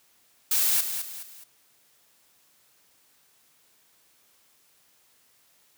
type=noise with echo; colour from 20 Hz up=blue; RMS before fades=-23 dBFS; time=0.51-0.81 s; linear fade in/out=5 ms; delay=210 ms; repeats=3; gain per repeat=-8 dB; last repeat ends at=1.44 s; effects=white hiss -63 dBFS RMS until 5.77 s + high-pass 80 Hz 12 dB/octave